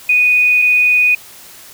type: tone pair in turn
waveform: sine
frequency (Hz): 2479 / 2479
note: D#7 / D#7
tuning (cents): -7 / -7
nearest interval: unison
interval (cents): 0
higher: neither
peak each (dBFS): -8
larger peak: neither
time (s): 0.09-0.62 / 0.62-1.15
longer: neither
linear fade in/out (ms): 5
effects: white hiss -38 dBFS RMS until 1.73 s